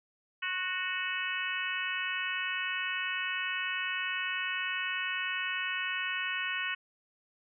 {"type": "harmonic tone with a mistuned harmonic", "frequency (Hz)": 370, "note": "F#4", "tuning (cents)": 0, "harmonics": [3, 4, 5, 6, 7, 8], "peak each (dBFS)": [-41, -37, -37, -41, -37, -39], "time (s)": [0.42, 6.75], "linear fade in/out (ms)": 10, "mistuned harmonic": 3, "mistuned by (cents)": -29, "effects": []}